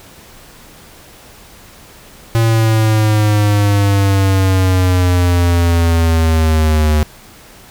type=exponential sweep; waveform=square; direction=down; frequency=114.6 to 75.6 Hz; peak=-10 dBFS; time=2.35-7.03 s; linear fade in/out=0 ms; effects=pink hiss -40 dBFS RMS until 7.7 s